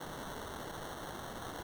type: noise with sample-and-hold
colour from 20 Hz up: white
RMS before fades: -44 dBFS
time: 0-1.63 s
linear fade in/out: 10 ms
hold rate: 2450 Hz
effects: none